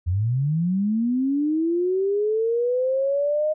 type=linear sweep; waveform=sine; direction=up; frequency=82.41 to 622.3 Hz; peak=-19 dBFS; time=0.06-3.54 s; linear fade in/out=20 ms; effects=none